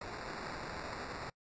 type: noise with sample-and-hold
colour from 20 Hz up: violet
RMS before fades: -43 dBFS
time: 0.01-1.3 s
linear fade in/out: 5 ms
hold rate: 3150 Hz
effects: noise-tail reverb RT60 0.1 s tail -24 dB re dry + resampled to 16000 Hz